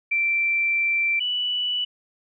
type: tone pair in turn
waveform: sine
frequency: 2346 / 2961 Hz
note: D7 / F#7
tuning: -2 / +1 cents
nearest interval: major third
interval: 403 cents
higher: second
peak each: -19 / -22 dBFS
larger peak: first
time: 0.11-1.2 / 1.2-1.85 s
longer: first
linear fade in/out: 10 ms
effects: none